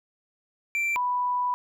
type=tone pair in turn; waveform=triangle / sine; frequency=2349 / 987.6 Hz; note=D7 / B5; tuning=0 / 0 cents; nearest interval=octave + minor third; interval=1500 cents; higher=first; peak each=-22 / -23 dBFS; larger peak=first; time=0.75-0.96 / 0.96-1.54 s; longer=second; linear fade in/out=0 ms; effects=none